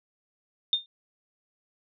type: tone with exponential decay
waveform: sine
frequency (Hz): 3634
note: A#7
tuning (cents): -45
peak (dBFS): -17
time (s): 0.73-0.86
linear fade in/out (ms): 1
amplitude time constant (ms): 27
effects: none